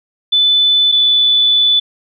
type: tone pair in turn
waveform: sine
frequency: 3500 / 3481 Hz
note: A7 / A7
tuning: -10 / -19 cents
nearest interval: unison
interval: 9 cents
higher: first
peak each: -8 dBFS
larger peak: neither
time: 0.32-0.92 / 0.92-1.8 s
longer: second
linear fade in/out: 10 ms
effects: none